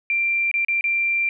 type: tone with dropouts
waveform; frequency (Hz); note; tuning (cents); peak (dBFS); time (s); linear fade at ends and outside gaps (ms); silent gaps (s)
sine; 2365; D7; +12; -18; 0.1-1.29; 1; 0.514-0.54 / 0.648-0.684 / 0.81-0.841
effects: none